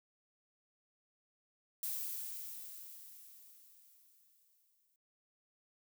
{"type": "noise with exponential decay", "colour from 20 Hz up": "violet", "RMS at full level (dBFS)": -38, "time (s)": [1.83, 4.96], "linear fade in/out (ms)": 2, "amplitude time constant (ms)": 680, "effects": ["noise-tail reverb RT60 0.1 s tail -24 dB re dry"]}